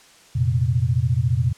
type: chord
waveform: sine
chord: F suspended fourth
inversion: none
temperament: equal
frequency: 87.31 / 116.54 / 130.81 Hz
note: F2 / Bb2 / C3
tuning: 0 / 0 / 0 cents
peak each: -24 / -20 / -21 dBFS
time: 0.35-1.53 s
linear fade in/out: 10 ms
effects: white hiss -50 dBFS RMS until 1.57 s + low-pass 8000 Hz 12 dB/octave